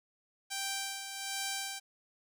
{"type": "tone with tremolo", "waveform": "5% pulse", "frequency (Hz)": 784, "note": "G5", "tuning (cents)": 0, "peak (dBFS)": -22, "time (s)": [0.5, 1.8], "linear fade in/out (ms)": 20, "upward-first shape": "sine", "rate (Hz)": 1.3, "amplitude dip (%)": 55, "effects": []}